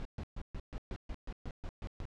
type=noise bursts; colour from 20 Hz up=brown; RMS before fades=-40 dBFS; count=12; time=0-2.054 s; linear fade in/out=0 ms; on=52 ms; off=130 ms; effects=low-pass 5000 Hz 12 dB/octave